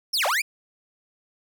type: linear two-way sweep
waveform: 40% pulse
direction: down then up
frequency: 5700 to 523.3 to 2523 Hz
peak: -20 dBFS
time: 0.13-0.42 s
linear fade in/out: 10 ms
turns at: 0.26 s
effects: none